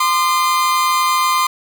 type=tone pair together; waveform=40% pulse; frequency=1037.2 / 1209 Hz; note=C6 / D6; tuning=-15 / +50 cents; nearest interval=minor third; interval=265 cents; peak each=-14 / -17 dBFS; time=0-1.47 s; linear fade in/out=5 ms; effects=none